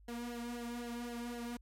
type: tone with flanger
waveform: sawtooth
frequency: 238.4 Hz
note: A#3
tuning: 39 cents sharp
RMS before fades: -42 dBFS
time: 0.08-1.57 s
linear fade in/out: 5 ms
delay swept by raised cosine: 0.82 to 2.72 ms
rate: 3.9 Hz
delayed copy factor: -0.75
effects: added 50 Hz sine -57 dBFS peak until 1.61 s + MP3 64 kbps